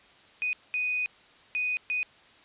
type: tone bursts at uneven times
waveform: sine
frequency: 2489 Hz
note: D#7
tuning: in tune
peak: -26 dBFS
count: 4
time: 0.42-0.53 / 0.74-1.06 / 1.55-1.77 / 1.9-2.03 s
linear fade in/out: 0 ms
effects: white hiss -56 dBFS RMS until 2.44 s + resampled to 8000 Hz